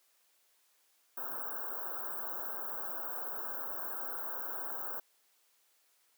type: band-stop noise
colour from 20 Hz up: white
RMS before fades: -39 dBFS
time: 1.17-5 s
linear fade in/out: 5 ms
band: 1600 to 15000 Hz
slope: 96 dB/octave
effects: white hiss -71 dBFS RMS until 6.17 s + high-pass 400 Hz 12 dB/octave